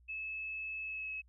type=tone with pitch glide; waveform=sine; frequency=2600 to 2575 Hz; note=E7 to E7; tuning=-24 to -41 cents; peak=-38 dBFS; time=0.08-1.22 s; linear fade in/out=20 ms; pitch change=-17 cents; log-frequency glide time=0.82-1.11 s; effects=added 60 Hz sine -61 dBFS peak until 1.28 s